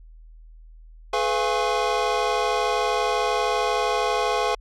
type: tone cluster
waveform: square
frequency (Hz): 426.8 / 499.5 / 688 / 824 / 1088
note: G#4 / B4 / F5 / G#5 / C#6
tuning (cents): +47 / +20 / -26 / -14 / -33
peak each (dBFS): -28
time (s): 1.13-4.55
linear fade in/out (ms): 5
effects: added 40 Hz sine -43 dBFS peak until 4.6 s + low-pass 6000 Hz 12 dB/octave

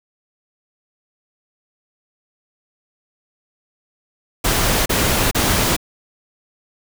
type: noise bursts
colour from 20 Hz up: pink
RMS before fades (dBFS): -17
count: 3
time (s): 4.44-5.766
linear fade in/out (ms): 10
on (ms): 420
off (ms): 33
effects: none

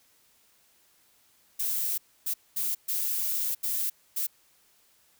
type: noise bursts at uneven times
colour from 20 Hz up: violet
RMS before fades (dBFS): -29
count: 6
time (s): 1.59-1.98 / 2.26-2.34 / 2.56-2.75 / 2.88-3.55 / 3.63-3.9 / 4.16-4.27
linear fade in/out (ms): 10
effects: white hiss -64 dBFS RMS until 5.19 s

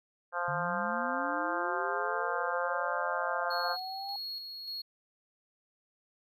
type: harmonic tone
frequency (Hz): 174.9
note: F3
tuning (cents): +3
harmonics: 3 / 4 / 5 / 6 / 7 / 8 / 9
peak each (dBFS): -38 / -38 / -38 / -38 / -38 / -38 / -38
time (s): 0.32-3.77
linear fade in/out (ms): 50
type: linear sweep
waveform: sine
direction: up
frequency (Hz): 140 to 807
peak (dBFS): -38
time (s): 0.48-4.16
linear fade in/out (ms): 2
type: tone with tremolo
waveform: triangle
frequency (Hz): 4317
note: C#8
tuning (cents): -47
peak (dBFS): -35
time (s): 3.5-4.82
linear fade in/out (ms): 10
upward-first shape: square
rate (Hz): 1.7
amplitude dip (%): 40
effects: none

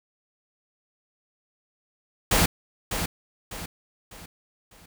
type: noise with echo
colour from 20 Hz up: pink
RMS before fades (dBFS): -20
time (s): 2.31-2.46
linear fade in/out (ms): 5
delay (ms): 600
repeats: 4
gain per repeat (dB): -8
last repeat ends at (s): 4.86
effects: none

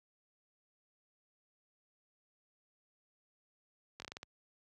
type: slowing click train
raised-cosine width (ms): 0.2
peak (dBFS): -27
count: 7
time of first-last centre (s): 4-4.231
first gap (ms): 21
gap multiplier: 1.24
effects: high-pass 60 Hz 12 dB/octave

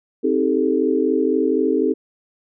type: chord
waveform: sine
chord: A half-diminished seventh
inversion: first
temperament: just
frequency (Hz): 264 / 316.8 / 396 / 440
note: C4 / Eb4 / G4 / A4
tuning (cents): +16 / +31 / +18 / 0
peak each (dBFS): -21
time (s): 0.23-1.94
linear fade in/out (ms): 20
effects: none

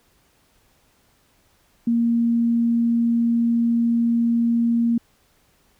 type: tone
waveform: sine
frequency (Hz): 233.5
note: A#3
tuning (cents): +3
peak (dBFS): -16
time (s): 1.87-4.98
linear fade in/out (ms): 5
effects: pink hiss -61 dBFS RMS until 5.79 s

